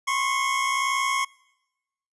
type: tone pair together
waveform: 25% pulse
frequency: 1031.7 / 1093 Hz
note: C6 / C#6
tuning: -25 / -25 cents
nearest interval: minor second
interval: 100 cents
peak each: -25 / -20 dBFS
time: 0.07-1.25 s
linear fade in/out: 10 ms
effects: noise-tail reverb RT60 1.0 s tail -25 dB re dry + resampled to 24000 Hz